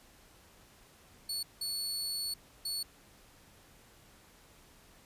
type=tone bursts at uneven times; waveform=sawtooth; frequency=4419 Hz; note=C#8; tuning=6 cents flat; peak=-31 dBFS; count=3; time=1.29-1.43 / 1.61-2.34 / 2.65-2.83 s; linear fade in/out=5 ms; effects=pink hiss -60 dBFS RMS until 5.05 s + resampled to 32000 Hz